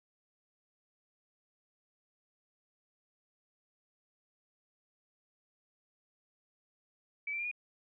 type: tone with pitch steps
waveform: sine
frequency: 2294 / 2345 / 2397 / 2450 Hz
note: D7 / D7 / D7 / D#7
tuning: -41 / -3 / +35 / -27 cents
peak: -34 dBFS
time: 7.27-7.514 s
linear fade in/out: 5 ms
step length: 61 ms
effects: none